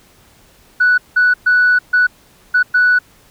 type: tone bursts at uneven times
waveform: sine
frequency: 1480 Hz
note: F#6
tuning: in tune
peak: -7 dBFS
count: 6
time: 0.8-0.98 / 1.16-1.34 / 1.46-1.79 / 1.93-2.07 / 2.54-2.63 / 2.74-2.99 s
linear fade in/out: 10 ms
effects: tanh soft clip ceiling -5 dBFS + pink hiss -49 dBFS RMS until 3.3 s